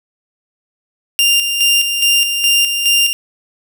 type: tone with tremolo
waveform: sawtooth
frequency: 2794 Hz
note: F7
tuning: in tune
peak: -6 dBFS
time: 1.19-3.13 s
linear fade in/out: 0 ms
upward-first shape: square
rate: 2.4 Hz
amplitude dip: 50%
effects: none